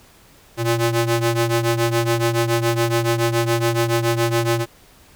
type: ring-modulated tone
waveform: sawtooth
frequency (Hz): 233.1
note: A#3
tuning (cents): 0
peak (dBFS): -10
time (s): 0.57-4.66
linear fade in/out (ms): 50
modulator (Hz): 113
effects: pink hiss -50 dBFS RMS until 5.15 s